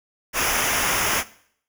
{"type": "noise with comb filter", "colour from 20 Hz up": "pink", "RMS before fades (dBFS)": -22, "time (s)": [0.33, 1.24], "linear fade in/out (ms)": 50, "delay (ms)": 0.24, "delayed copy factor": -0.75, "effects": ["noise-tail reverb RT60 0.6 s tail -18 dB re dry"]}